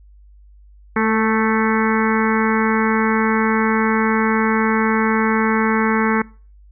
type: harmonic tone with a mistuned harmonic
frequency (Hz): 220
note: A3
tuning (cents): 0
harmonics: 1 / 2 / 4 / 5 / 6 / 7 / 8 / 9 / 10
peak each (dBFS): -18 / -21 / -24 / -25 / -26 / -26 / -27 / -28 / -28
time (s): 0.96-6.22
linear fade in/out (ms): 5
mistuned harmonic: 2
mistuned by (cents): +16
effects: noise-tail reverb RT60 0.4 s tail -24 dB re dry + added 50 Hz sine -43 dBFS peak until 6.71 s